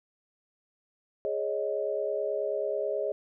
sine chord, Ab suspended fourth, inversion none, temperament just, 415.3 / 553.7 / 623 Hz, Ab4 / Db5 / Eb5, 0 / -2 / +2 cents, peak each -32 dBFS, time 1.25-3.12 s, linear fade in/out 0 ms, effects none

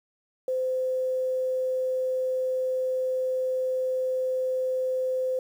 sine tone with quantisation, 515 Hz, C5, 28 cents flat, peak -24 dBFS, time 0.48-5.39 s, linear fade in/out 2 ms, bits 9, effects none

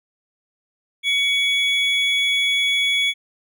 triangle tone pair together, 2247 / 3388 Hz, C#7 / G#7, +23 / +34 cents, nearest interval perfect fifth, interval 711 cents, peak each -18 dBFS, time 1.03-3.14 s, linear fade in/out 50 ms, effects none

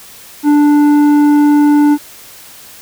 sine tone with tanh clipping, 293.7 Hz, D4, in tune, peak -7 dBFS, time 0.43-1.98 s, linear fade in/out 50 ms, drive 9 dB, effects white hiss -36 dBFS RMS until 2.81 s

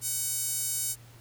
sawtooth tone with high-pass filter, 752 Hz, F#5, 28 cents sharp, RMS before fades -31 dBFS, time 0.01-0.96 s, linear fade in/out 50 ms, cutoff 8100 Hz, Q 1.7, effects added 117 Hz sine -50 dBFS peak until 1.2 s + pink hiss -56 dBFS RMS until 1.2 s

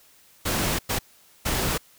pink noise bursts at uneven times, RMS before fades -25 dBFS, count 3, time 0.45-0.79 / 0.89-0.99 / 1.45-1.78 s, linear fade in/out 10 ms, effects white hiss -56 dBFS RMS until 1.98 s

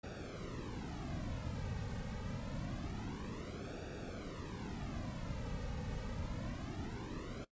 brown noise with flanger, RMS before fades -43 dBFS, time 0.03-7.45 s, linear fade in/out 10 ms, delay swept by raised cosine 0.96 to 2.96 ms, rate 0.26 Hz, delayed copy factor -0.85, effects noise-tail reverb RT60 0.1 s tail -17 dB re dry + resampled to 16000 Hz

